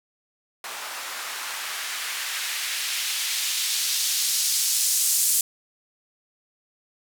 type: noise with band-pass filter sweep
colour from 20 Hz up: blue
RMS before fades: -26 dBFS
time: 0.64-5.41 s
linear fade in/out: 2 ms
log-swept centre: 870 to 8000 Hz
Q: 1
effects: none